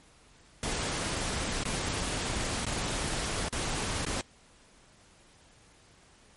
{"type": "noise with dropouts", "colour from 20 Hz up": "pink", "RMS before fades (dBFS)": -32, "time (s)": [0.63, 4.21], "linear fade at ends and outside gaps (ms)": 1, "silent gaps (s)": [[1.634, 1.653], [2.65, 2.665], [3.485, 3.526], [4.049, 4.064]], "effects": ["pink hiss -59 dBFS RMS until 6.36 s", "MP3 48 kbps"]}